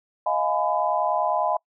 sine chord, F half-diminished seventh, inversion third, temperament just, 628.6 / 698.5 / 838.1 / 1005.8 Hz, Eb5 / F5 / Ab5 / Cb6, +18 / 0 / +16 / +31 cents, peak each -26 dBFS, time 0.26-1.57 s, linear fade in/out 5 ms, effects noise-tail reverb RT60 0.1 s tail -26 dB re dry

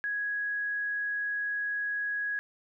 sine tone, 1664 Hz, G#6, 3 cents sharp, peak -29 dBFS, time 0.04-2.39 s, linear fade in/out 0 ms, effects none

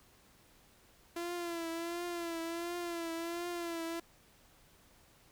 sawtooth tone with vibrato, 339.6 Hz, F4, 48 cents flat, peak -33 dBFS, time 1.16-4 s, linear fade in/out 5 ms, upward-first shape triangle, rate 1.4 Hz, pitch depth 59 cents each way, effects pink hiss -64 dBFS RMS until 5.31 s

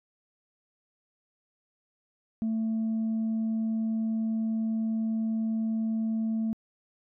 sine tone, 222.5 Hz, A3, 20 cents sharp, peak -24 dBFS, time 2.42-6.53 s, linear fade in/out 0 ms, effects tanh soft clip ceiling -24 dBFS

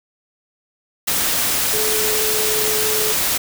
sine tone in noise, 431.1 Hz, A4, 35 cents flat, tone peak -23 dBFS, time 1.73-3.13 s, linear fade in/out 10 ms, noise white, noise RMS -19 dBFS, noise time 1.07-3.38 s, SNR -7 dB, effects none

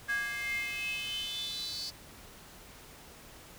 square tone with high-pass filter sweep, 234.5 Hz, A#3, 11 cents sharp, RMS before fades -36 dBFS, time 0.08-1.91 s, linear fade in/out 20 ms, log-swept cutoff 1600 to 4700 Hz, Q 9.6, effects pink hiss -52 dBFS RMS until 3.58 s

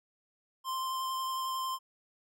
square tone with vibrato, 1046.5 Hz, C6, in tune, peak -33 dBFS, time 0.64-1.79 s, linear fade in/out 50 ms, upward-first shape sine, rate 11 Hz, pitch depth 10 cents each way, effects none

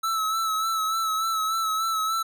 square tone with vibrato, 1308 Hz, E6, 14 cents flat, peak -24 dBFS, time 0.03-2.23 s, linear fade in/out 10 ms, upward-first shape sine, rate 3.4 Hz, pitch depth 35 cents each way, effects none

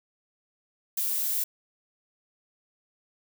violet noise, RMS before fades -28 dBFS, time 0.97-1.44 s, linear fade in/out 5 ms, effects none

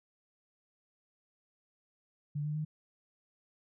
sine tone with pitch steps, 146.83 / 150.26 / 153.77 Hz, D3 / D3 / D#3, 0 / +40 / -20 cents, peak -32 dBFS, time 2.35-2.65 s, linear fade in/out 10 ms, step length 100 ms, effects none

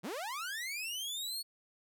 sawtooth linear sweep, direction up, 138.59 to 4419 Hz, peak -34 dBFS, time 0.03-1.43 s, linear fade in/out 20 ms, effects none

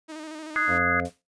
sawtooth tone with vibrato, 311.1 Hz, D#4, in tune, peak -32 dBFS, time 0.08-0.79 s, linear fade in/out 20 ms, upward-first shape square, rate 13 Hz, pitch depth 39 cents each way
sine chord, Ab dominant seventh, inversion second, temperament equal with one note detuned, 1244.5 / 1480 / 1661.2 / 2073 Hz, Eb6 / Gb6 / Ab6 / C7, 0 / 0 / 0 / -17 cents, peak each -27 dBFS, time 0.56-1 s, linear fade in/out 0 ms
harmonic tone, 87.31 Hz, F2, in tune, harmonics 1 / 2 / 3 / 5 / 6 / 7 / 8, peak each -35 / -34 / -32 / -35 / -34 / -37 / -33 dBFS, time 0.67-1.1 s, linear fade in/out 50 ms
white noise with exponential decay, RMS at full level -41 dBFS, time 1.05-1.22 s, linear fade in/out 1 ms, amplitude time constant 36 ms
effects noise-tail reverb RT60 0.2 s tail -17 dB re dry + resampled to 22050 Hz

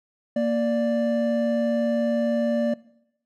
triangle tone pair together, 233.1 / 587.4 Hz, A#3 / D5, 0 / 0 cents, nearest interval octave + major third, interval 1600 cents, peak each -21 dBFS, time 0.36-2.74 s, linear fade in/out 5 ms, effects noise-tail reverb RT60 0.8 s tail -21 dB re dry

